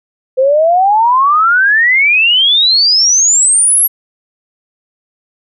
sine exponential sweep, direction up, 508 to 11670 Hz, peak -6 dBFS, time 0.37-3.88 s, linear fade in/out 20 ms, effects none

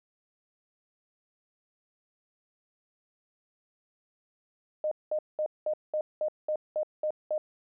sine tone bursts, 613 Hz, D#5, 26 cents flat, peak -26 dBFS, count 10, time 4.84-7.38 s, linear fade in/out 2 ms, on 74 ms, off 200 ms, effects none

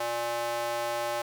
square tone with high-pass filter, 118.3 Hz, A#2, 26 cents sharp, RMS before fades -31 dBFS, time 0-1.22 s, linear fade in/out 5 ms, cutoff 660 Hz, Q 2.4, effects 9-bit

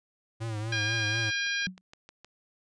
square tone with vibrato, 109.9 Hz, A2, 2 cents flat, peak -32 dBFS, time 0.4-1.31 s, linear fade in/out 20 ms, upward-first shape triangle, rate 4.1 Hz, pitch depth 92 cents each way
harmonic tone, 808 Hz, G#5, 48 cents flat, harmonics 2 / 3 / 4 / 5 / 6 / 7, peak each -30 / -34 / -36 / -38 / -40 / -41 dBFS, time 0.72-1.67 s, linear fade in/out 5 ms
click train, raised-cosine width 0.2 ms, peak -31 dBFS, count 9, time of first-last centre 1-2.246 s, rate 6.42 Hz
sine tone with exponential decay, 185 Hz, F#3, in tune, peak -29 dBFS, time 1.67-1.81 s, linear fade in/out 0 ms, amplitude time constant 29 ms
effects resampled to 22050 Hz

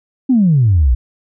sine exponential sweep, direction down, 273.2 to 56 Hz, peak -7 dBFS, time 0.29-0.95 s, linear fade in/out 10 ms, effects tanh soft clip ceiling -3 dBFS

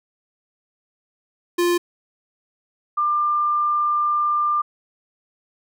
square / sine tone pair in turn, 349.2 / 1194.1 Hz, F4 / D6, 0 / +28 cents, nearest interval octave + major sixth, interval 2128 cents, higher second, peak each -17 dBFS, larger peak neither, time 1.58-1.78 / 2.97-4.62 s, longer second, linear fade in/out 10 ms, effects none

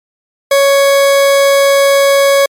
40% pulse tone, 556 Hz, C#5, 5 cents sharp, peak -5 dBFS, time 0.51-2.46 s, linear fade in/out 5 ms, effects MP3 64 kbps

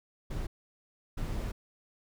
brown noise bursts at uneven times, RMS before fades -34 dBFS, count 2, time 0.3-0.47 / 1.17-1.52 s, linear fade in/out 10 ms, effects none

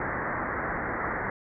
white low-pass noise, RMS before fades -31 dBFS, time 0-1.3 s, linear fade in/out 2 ms, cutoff 2000 Hz, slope 96 dB/octave, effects none

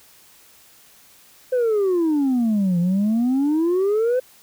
sine exponential two-way sweep, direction down then up, 518 to 170.3 to 518 Hz, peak -14 dBFS, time 1.52-4.2 s, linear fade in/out 10 ms, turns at 2.79 s, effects tanh soft clip ceiling -15 dBFS + white hiss -51 dBFS RMS until 4.42 s

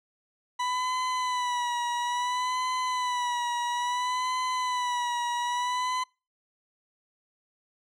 40% pulse tone with vibrato, 987.8 Hz, B5, in tune, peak -26 dBFS, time 0.59-6.04 s, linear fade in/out 10 ms, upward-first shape sine, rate 0.59 Hz, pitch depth 48 cents each way, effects noise-tail reverb RT60 0.3 s tail -26 dB re dry + low-pass 7000 Hz 12 dB/octave

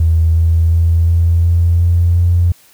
triangle tone with pitch steps, 81.5 / 82.4 / 83.31 / 84.23 / 85.16 / 86.1 / 87.05 Hz, E2 / E2 / E2 / E2 / F2 / F2 / F2, -19 / 0 / +19 / +38 / -43 / -24 / -5 cents, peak -4 dBFS, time 0-2.52 s, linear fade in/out 5 ms, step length 360 ms, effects tanh soft clip ceiling -6 dBFS + white hiss -47 dBFS RMS until 2.73 s

